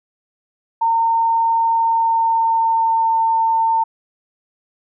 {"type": "tone with pitch glide", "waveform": "sine", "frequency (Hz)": [913, 902.5], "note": ["A#5", "A5"], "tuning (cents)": [-36, 44], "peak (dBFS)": -13, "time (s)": [0.81, 3.84], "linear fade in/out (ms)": 10, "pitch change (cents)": -20, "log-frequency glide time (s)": [1.74, 3.22], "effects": []}